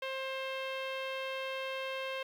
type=tone with low-pass filter; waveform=sawtooth; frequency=530 Hz; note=C5; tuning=22 cents sharp; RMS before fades=-38 dBFS; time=0.02-2.23 s; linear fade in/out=5 ms; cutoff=3000 Hz; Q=2.7; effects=10-bit